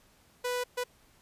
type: tone bursts at uneven times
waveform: sawtooth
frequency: 493.9 Hz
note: B4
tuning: in tune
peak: -26 dBFS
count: 2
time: 0.44-0.64 / 0.77-0.84 s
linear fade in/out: 10 ms
effects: pink hiss -63 dBFS RMS until 1.21 s + resampled to 32000 Hz